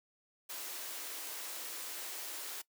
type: high-pass noise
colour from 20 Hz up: white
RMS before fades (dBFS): -43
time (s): 0.49-2.62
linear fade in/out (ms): 10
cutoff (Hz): 280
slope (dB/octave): 48
effects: noise-tail reverb RT60 0.1 s tail -20 dB re dry